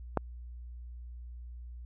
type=click; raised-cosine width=1 ms; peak=-13 dBFS; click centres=0.173 s; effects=added 60 Hz sine -42 dBFS peak until 1.85 s